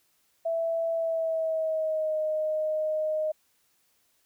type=tone with pitch glide; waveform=sine; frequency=661 to 620.3 Hz; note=E5 to D#5; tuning=+5 to -5 cents; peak=-25 dBFS; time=0.45-3.32 s; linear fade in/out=10 ms; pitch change=-110 cents; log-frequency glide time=0.93-2.18 s; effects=white hiss -69 dBFS RMS until 4.25 s